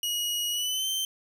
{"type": "tone with pitch glide", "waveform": "sawtooth", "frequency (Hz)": [2900, 3108], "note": ["F#7", "G7"], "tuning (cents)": [-35, -16], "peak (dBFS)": -24, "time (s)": [0.03, 1.05], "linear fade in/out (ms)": 2, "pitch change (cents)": 119, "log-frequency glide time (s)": [0.51, 0.88], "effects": ["11-bit"]}